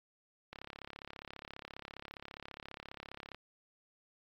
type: click train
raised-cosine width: 0.3 ms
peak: -29 dBFS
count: 99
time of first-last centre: 0.53-3.346 s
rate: 34.8 Hz
effects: AAC 48 kbps